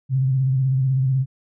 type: tone with vibrato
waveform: sine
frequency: 132.1 Hz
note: C3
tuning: 17 cents sharp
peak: -16 dBFS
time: 0.09-1.26 s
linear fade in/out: 50 ms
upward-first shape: square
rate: 16 Hz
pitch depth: 42 cents each way
effects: none